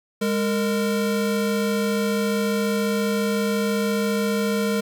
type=tone pair together; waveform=square; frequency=205.1 / 460.4 Hz; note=G#3 / A#4; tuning=-21 / -22 cents; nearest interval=octave + major second; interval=1399 cents; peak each=-23 / -25 dBFS; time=0.21-4.81 s; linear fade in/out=10 ms; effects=none